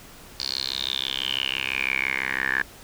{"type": "tone with band-pass filter sweep", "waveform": "10% pulse", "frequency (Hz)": 66, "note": "C2", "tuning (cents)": 16, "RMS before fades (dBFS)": -27, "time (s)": [0.4, 2.62], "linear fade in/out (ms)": 0, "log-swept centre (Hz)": [4600, 1700], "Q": 9.8, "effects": ["pink hiss -46 dBFS RMS until 2.83 s"]}